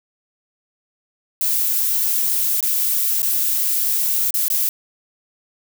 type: noise with dropouts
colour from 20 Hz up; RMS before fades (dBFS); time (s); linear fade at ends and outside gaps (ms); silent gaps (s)
violet; -19; 1.41-4.69; 1; 2.606-2.627 / 3.219-3.229 / 4.307-4.341 / 4.482-4.501
effects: none